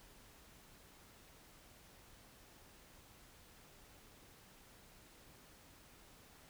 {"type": "silence", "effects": ["pink hiss -62 dBFS RMS until 6.49 s"]}